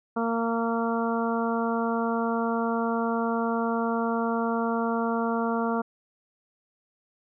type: harmonic tone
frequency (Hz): 230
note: A#3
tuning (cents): -23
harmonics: 1 / 2 / 3 / 4 / 5 / 6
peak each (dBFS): -27 / -30 / -32 / -33 / -34 / -35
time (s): 0.16-5.82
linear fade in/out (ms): 10
effects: none